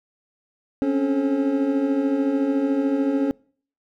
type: tone cluster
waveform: triangle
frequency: 265 / 278.7 / 432.1 / 537 Hz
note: C4 / C#4 / A4 / C5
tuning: +22 / +9 / -31 / +45 cents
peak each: -26 / -18 / -27 / -27 dBFS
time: 0.82-3.31 s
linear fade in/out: 0 ms
effects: noise-tail reverb RT60 0.5 s tail -26 dB re dry